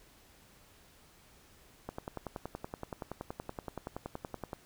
click train, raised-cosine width 1 ms, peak -24 dBFS, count 29, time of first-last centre 1.89-4.532 s, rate 10.6 Hz, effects pink hiss -61 dBFS RMS until 4.65 s

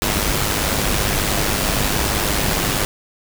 pink noise with amplitude modulation, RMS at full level -17 dBFS, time 0.02-2.85 s, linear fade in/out 0 ms, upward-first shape sine, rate 102 Hz, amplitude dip 50%, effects none

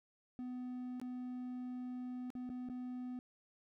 triangle tone with dropouts, 250 Hz, B3, 21 cents sharp, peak -39 dBFS, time 0.39-3.19 s, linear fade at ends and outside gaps 0 ms, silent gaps 0.999-1.015 / 2.303-2.352 / 2.492-2.5 / 2.688-2.698 s, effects none

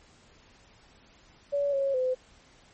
sine tone with pitch steps, 569 / 549 / 511 Hz, C#5 / C#5 / C5, +45 / -17 / -41 cents, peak -24 dBFS, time 1.52-2.15 s, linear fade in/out 20 ms, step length 210 ms, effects pink hiss -58 dBFS RMS until 2.73 s + MP3 32 kbps

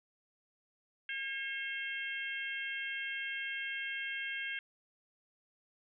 harmonic tone with a mistuned harmonic, 540 Hz, C#5, 45 cents flat, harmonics 3 / 4 / 5 / 6, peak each -40 / -41 / -43 / -45 dBFS, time 1.09-4.59 s, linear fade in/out 2 ms, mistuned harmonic 6, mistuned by -28 cents, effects none

